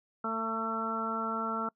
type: harmonic tone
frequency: 224 Hz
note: A3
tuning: 31 cents sharp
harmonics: 1 / 2 / 3 / 4 / 5 / 6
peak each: -37 / -40 / -41 / -40 / -41 / -33 dBFS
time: 0.24-1.69 s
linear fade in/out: 5 ms
effects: noise-tail reverb RT60 0.1 s tail -25 dB re dry